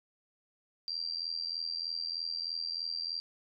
sine tone with amplitude modulation, 4719 Hz, D8, 7 cents sharp, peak -30 dBFS, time 0.88-3.2 s, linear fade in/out 0 ms, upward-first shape sine, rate 83.2 Hz, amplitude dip 85%, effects none

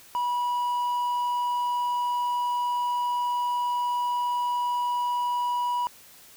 triangle tone, 975 Hz, B5, 23 cents flat, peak -22 dBFS, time 0.15-5.87 s, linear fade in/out 0 ms, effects white hiss -51 dBFS RMS until 6.36 s

